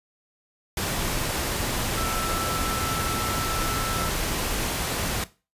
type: tone in noise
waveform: sine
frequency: 1326 Hz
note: E6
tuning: 10 cents sharp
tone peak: -29 dBFS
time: 1.97-4.09 s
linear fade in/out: 2 ms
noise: pink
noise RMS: -27 dBFS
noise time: 0.77-5.24 s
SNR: -5 dB
effects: noise-tail reverb RT60 0.3 s tail -17 dB re dry + resampled to 32000 Hz